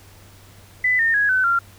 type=tone with pitch steps; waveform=sine; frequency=2000 / 1823.4 / 1662.5 / 1515.7 / 1381.9 Hz; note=B6 / A#6 / G#6 / F#6 / F6; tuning=+21 / -39 / +1 / +41 / -19 cents; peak=-15 dBFS; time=0.84-1.59 s; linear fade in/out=5 ms; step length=150 ms; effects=added 97 Hz sine -47 dBFS peak until 1.78 s + pink hiss -49 dBFS RMS until 1.78 s